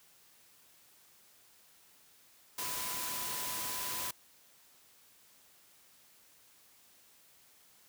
sine tone in noise, 1000 Hz, B5, 21 cents sharp, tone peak -45 dBFS, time 2.58-4.11 s, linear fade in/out 5 ms, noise white, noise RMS -38 dBFS, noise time 2.58-4.11 s, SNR -10 dB, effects white hiss -63 dBFS RMS until 7.88 s + high-pass 60 Hz 12 dB/octave

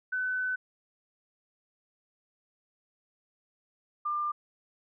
sine tone pair in turn, 1508 / 1195.7 Hz, F#6 / D6, +32 / +31 cents, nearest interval major third, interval 401 cents, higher first, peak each -28 dBFS, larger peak neither, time 0.12-0.56 / 4.05-4.32 s, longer first, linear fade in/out 10 ms, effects none

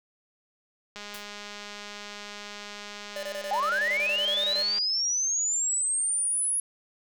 click train, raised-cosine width 0.2 ms, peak -23 dBFS, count 789, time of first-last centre 0.96-4.785 s, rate 206 Hz
white noise with exponential decay, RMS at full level -38 dBFS, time 1.14-1.28 s, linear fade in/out 5 ms, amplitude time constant 30 ms
square tone bursts, 589 Hz, D5, 5 cents sharp, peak -33 dBFS, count 16, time 3.16-4.625 s, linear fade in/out 2 ms, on 70 ms, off 23 ms
sine linear sweep, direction up, 760 to 10548 Hz, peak -24 dBFS, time 3.51-6.6 s, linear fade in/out 2 ms
effects none

